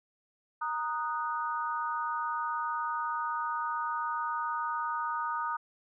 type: chord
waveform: sine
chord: D# minor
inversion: second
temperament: equal with one note detuned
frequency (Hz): 932.3 / 1239.5 / 1480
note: A#5 / D#6 / F#6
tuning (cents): 0 / -7 / 0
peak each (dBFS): -34 / -33 / -39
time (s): 0.61-5.57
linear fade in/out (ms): 10
effects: none